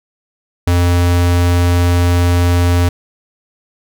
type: tone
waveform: square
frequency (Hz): 87.7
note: F2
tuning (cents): +8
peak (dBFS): -10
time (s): 0.67-2.89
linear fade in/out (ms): 5
effects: none